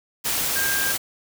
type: tone in noise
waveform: sine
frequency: 1601 Hz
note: G6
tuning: 36 cents sharp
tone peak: -24 dBFS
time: 0.55-0.93 s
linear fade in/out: 20 ms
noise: white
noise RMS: -24 dBFS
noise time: 0.24-0.98 s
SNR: -3 dB
effects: none